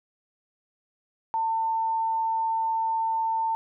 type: tone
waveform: sine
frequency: 898 Hz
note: A5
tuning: 35 cents sharp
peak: -23 dBFS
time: 1.34-3.55 s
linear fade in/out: 0 ms
effects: none